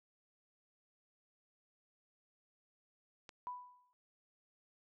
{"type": "click", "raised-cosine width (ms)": 0.2, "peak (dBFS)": -33, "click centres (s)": 3.292}
{"type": "tone with exponential decay", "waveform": "sine", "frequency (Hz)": 990, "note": "B5", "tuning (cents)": 4, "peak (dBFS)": -38, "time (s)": [3.47, 3.93], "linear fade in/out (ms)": 0, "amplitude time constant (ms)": 100}
{"effects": []}